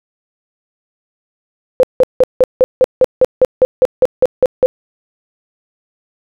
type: tone bursts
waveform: sine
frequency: 512 Hz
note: C5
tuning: 38 cents flat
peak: -4 dBFS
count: 15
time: 1.8-4.66 s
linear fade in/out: 0 ms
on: 32 ms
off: 170 ms
effects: none

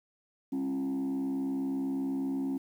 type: tone with frequency modulation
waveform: sine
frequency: 270 Hz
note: C#4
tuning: 45 cents flat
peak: -27 dBFS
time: 0.52-2.58 s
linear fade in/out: 10 ms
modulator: 68.2 Hz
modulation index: 0.59
effects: tanh soft clip ceiling -28 dBFS + 10-bit

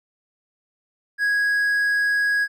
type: tone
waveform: triangle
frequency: 1657 Hz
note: G#6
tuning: 4 cents flat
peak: -16 dBFS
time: 1.18-2.48 s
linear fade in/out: 50 ms
effects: none

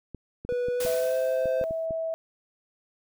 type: clicks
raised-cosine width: 3 ms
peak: -25 dBFS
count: 9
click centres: 0.147 / 0.45 / 0.524 / 0.685 / 0.851 / 1.457 / 1.613 / 1.709 / 1.908 s
type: tone with pitch glide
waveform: triangle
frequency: 490.1 to 519.2 Hz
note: B4 to C5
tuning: -13 to -13 cents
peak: -23 dBFS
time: 0.49-1.64 s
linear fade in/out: 0 ms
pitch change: +100 cents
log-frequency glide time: 0.74-1.16 s
type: noise with exponential decay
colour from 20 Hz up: white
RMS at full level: -33 dBFS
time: 0.8-1.86 s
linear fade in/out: 5 ms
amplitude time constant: 230 ms
type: tone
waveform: sine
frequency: 651 Hz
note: E5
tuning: 22 cents flat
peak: -27 dBFS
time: 0.86-2.14 s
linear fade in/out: 0 ms
effects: none

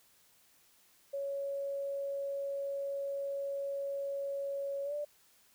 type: tone with pitch glide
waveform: sine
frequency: 557 to 587.7 Hz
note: C#5 to D5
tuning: +8 to +1 cents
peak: -34 dBFS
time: 1.13-5.05 s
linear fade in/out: 10 ms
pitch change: +93 cents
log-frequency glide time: 4.84-4.94 s
effects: white hiss -66 dBFS RMS until 5.54 s

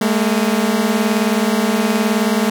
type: beating tone pair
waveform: sawtooth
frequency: 207.7 / 226.7 Hz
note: G#3 / A#3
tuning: 0 / -48 cents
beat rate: 19 Hz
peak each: -13 dBFS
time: 0.01-2.5 s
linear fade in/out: 5 ms
effects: none

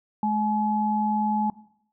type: tone pair together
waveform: sine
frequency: 212.5 / 850 Hz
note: G#3 / G#5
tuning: +40 / +40 cents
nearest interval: 2 octaves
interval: 2400 cents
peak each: -24 dBFS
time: 0.23-1.5 s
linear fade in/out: 2 ms
effects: noise-tail reverb RT60 0.7 s tail -19 dB re dry

